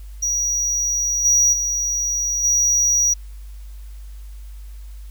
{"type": "tone with level steps", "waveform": "triangle", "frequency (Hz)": 5780, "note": "F#8", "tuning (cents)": -41, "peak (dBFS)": [-17, -11, -18, -13], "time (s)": [0.22, 3.14], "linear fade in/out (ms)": 10, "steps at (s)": [1.24, 1.52, 2.43], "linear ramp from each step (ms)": 20, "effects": ["added 50 Hz sine -33 dBFS peak until 5.1 s", "white hiss -54 dBFS RMS until 5.1 s"]}